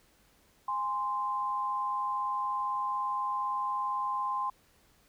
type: tone pair together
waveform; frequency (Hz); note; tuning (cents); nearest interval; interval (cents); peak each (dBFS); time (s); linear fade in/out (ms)
sine; 824.4 / 1042; G#5 / C6; -13 / -7; major third; 406; -36 / -30; 0.68-4.5; 5
effects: pink hiss -65 dBFS RMS until 5.08 s